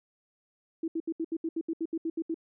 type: tone bursts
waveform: sine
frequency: 327 Hz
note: E4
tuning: 14 cents flat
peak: -28 dBFS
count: 13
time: 0.83-2.344 s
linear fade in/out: 5 ms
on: 50 ms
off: 72 ms
effects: none